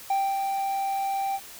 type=tone with ADSR envelope; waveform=triangle; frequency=784 Hz; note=G5; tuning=in tune; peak=-19 dBFS; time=0.1-1.4 s; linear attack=4 ms; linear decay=260 ms; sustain=-4 dB; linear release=51 ms; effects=white hiss -44 dBFS RMS until 1.59 s